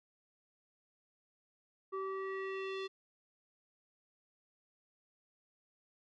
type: tone with low-pass filter sweep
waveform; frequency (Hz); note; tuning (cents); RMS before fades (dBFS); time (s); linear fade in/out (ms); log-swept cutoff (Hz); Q
square; 385; G4; -31; -40; 1.92-2.88; 20; 1100 to 3800; 2.5
effects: none